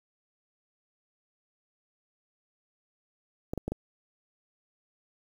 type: clicks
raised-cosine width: 2 ms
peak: -18 dBFS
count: 4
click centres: 3.535 / 3.577 / 3.68 / 3.72 s
effects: 8-bit